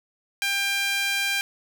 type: tone with high-pass filter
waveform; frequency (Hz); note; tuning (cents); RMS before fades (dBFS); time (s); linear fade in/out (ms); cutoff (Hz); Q
sawtooth; 796; G5; +26; -25; 0.42-1.41; 0; 2100; 2
effects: none